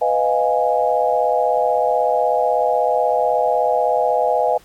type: chord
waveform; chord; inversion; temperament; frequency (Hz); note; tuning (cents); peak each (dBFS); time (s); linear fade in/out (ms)
sine; F half-diminished seventh; second; equal with one note detuned; 499.3 / 622.3 / 698.5 / 830.6; Cb5 / Eb5 / F5 / Ab5; +19 / 0 / 0 / 0; -20; 0.01-4.58; 10
effects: pink hiss -51 dBFS RMS until 4.64 s + AAC 64 kbps